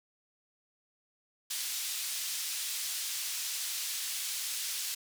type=band-pass noise; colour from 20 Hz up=pink; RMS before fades=-36 dBFS; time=1.5-4.95 s; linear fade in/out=10 ms; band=3700 to 15000 Hz; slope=12 dB/octave; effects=none